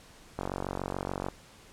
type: click train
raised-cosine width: 1 ms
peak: -18 dBFS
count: 43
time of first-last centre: 0.39-1.286 s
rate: 46.9 Hz
effects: pink hiss -54 dBFS RMS until 1.72 s + low-pass 10000 Hz 12 dB/octave